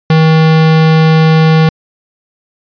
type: tone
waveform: square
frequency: 159.2 Hz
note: D#3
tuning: 40 cents sharp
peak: -5 dBFS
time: 0.1-1.69 s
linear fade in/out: 2 ms
effects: resampled to 11025 Hz